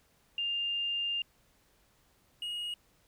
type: tone pair in turn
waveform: sine / triangle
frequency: 2803 / 2877 Hz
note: F7 / F#7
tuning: +6 / -49 cents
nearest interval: unison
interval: 45 cents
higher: second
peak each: -30 / -33 dBFS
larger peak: first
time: 0.38-1.22 / 2.42-2.74 s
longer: first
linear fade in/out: 2 ms
effects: pink hiss -68 dBFS RMS until 3.07 s